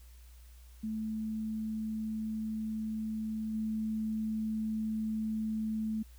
sine tone with level steps, 218.4 Hz, A3, 13 cents flat, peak -33 / -31 dBFS, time 0.83-6.03 s, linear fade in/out 10 ms, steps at 3.53 s, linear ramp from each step 20 ms, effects added 60 Hz sine -51 dBFS peak until 6.18 s + white hiss -64 dBFS RMS until 6.18 s

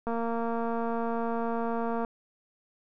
click train, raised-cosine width 1 ms, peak -19 dBFS, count 458, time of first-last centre 0.07-2.048 s, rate 231 Hz, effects none

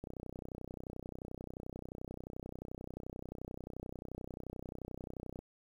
click train, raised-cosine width 2 ms, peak -30 dBFS, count 169, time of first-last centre 0.04-5.39 s, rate 31.4 Hz, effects 10-bit

